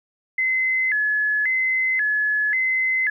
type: tone with vibrato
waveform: sine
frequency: 1870 Hz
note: A#6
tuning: 5 cents sharp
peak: -18 dBFS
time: 0.38-3.1 s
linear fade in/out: 5 ms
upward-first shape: square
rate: 0.93 Hz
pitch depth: 160 cents each way
effects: 10-bit